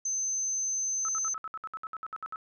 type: tone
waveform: sine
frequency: 6190 Hz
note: G8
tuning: 23 cents flat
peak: -28 dBFS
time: 0.05-1.34 s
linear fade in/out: 5 ms
type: tone bursts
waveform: sine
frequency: 1300 Hz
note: E6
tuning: 24 cents flat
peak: -34 dBFS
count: 14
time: 1.05-2.359 s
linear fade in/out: 0 ms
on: 35 ms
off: 63 ms
effects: none